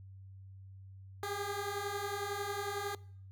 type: beating tone pair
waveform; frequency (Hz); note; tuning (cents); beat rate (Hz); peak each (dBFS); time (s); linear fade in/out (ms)
15% pulse; 398.4 / 409.4; G4 / G#4; +28 / -25; 11; -34 / -32; 1.23-2.95; 2
effects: noise-tail reverb RT60 0.6 s tail -23 dB re dry + added 96 Hz sine -49 dBFS peak until 3.31 s